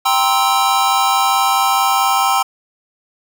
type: chord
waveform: square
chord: C dominant seventh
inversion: second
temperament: just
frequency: 784.9 / 941.9 / 1046.5 / 1308.1 Hz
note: G5 / Bb5 / C6 / E6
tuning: +2 / +18 / 0 / -14 cents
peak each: -17 / -21 / -19 / -19 dBFS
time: 0.05-2.43 s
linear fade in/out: 10 ms
effects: none